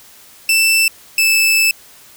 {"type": "tone pair in turn", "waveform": "sawtooth", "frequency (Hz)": [2660, 2629], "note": ["E7", "E7"], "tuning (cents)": [15, -5], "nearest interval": "unison", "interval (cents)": 20, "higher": "first", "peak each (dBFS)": -7, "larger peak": "neither", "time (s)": [[0.49, 0.88], [1.18, 1.71]], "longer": "second", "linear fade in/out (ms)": 2, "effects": ["white hiss -43 dBFS RMS until 2.16 s"]}